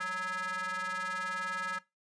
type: ring-modulated tone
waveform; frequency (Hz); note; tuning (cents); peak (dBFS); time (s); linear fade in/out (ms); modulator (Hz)
square; 186.2; F#3; +11; -31; 0-1.79; 10; 1480
effects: noise-tail reverb RT60 0.2 s tail -18 dB re dry + resampled to 22050 Hz